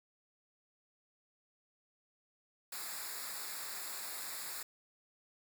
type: noise with comb filter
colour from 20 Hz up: white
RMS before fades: -43 dBFS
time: 2.72-4.63 s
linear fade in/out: 5 ms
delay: 0.33 ms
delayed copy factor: -0.75
effects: none